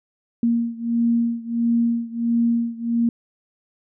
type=beating tone pair; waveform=sine; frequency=233.1 / 234.6 Hz; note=A#3 / A#3; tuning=0 / +11 cents; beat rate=1.5 Hz; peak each=-20 / -22 dBFS; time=0.43-3.09 s; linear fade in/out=2 ms; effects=none